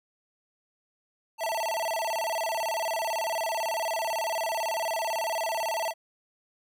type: tone with vibrato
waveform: square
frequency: 766 Hz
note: G5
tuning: 40 cents flat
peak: -28 dBFS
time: 1.38-5.94 s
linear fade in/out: 50 ms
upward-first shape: square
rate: 18 Hz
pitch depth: 270 cents each way
effects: none